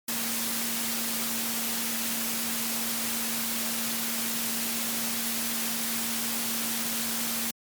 sine tone in noise, 230 Hz, A#3, 23 cents flat, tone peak -36 dBFS, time 0.08-7.51 s, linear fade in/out 5 ms, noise white, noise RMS -30 dBFS, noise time 0.08-7.51 s, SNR -9 dB, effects high-pass 100 Hz 12 dB/octave + MP3 96 kbps

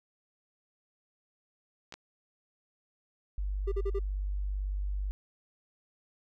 clicks, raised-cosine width 0.2 ms, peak -26 dBFS, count 2, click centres 1.924 / 1.94 s
sine tone, 49 Hz, G1, in tune, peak -30 dBFS, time 3.38-5.11 s, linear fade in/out 0 ms
triangle tone bursts, 395.5 Hz, G4, 15 cents sharp, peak -28 dBFS, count 4, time 3.67-3.993 s, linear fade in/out 10 ms, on 50 ms, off 41 ms
effects none

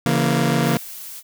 sawtooth chord, A# diminished, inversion first, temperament just, 139.85 / 167.82 / 233.1 Hz, C#3 / E3 / A#3, +16 / +31 / 0 cents, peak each -17 dBFS, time 0.06-0.77 s, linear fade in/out 0 ms
blue noise, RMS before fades -35 dBFS, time 0.62-1.23 s, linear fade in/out 50 ms
effects none

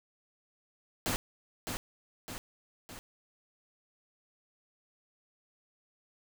pink noise with echo, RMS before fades -32 dBFS, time 1.06-1.16 s, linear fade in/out 0 ms, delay 610 ms, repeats 3, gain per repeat -5 dB, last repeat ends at 2.99 s, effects none

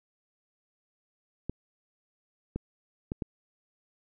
clicks, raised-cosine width 3 ms, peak -19 dBFS, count 4, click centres 1.496 / 2.56 / 3.119 / 3.222 s, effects none

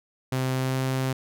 sawtooth tone with pitch glide, 130.1 to 131.38 Hz, C3 to C3, -9 to +7 cents, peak -20 dBFS, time 0.32-1.13 s, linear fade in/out 5 ms, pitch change +16 cents, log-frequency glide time 0.54-0.79 s, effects none

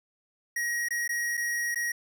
square tone with dropouts, 1894 Hz, A#6, 27 cents sharp, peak -28 dBFS, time 0.56-1.92 s, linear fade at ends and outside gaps 5 ms, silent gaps 0.886-0.906 / 1.078-1.091 / 1.371-1.375 / 1.746-1.757 s, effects none

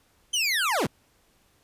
25% pulse linear sweep, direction down, 3136 to 80.8 Hz, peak -19 dBFS, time 0.33-0.87 s, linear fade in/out 10 ms, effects pink hiss -64 dBFS RMS until 1.63 s + resampled to 32000 Hz

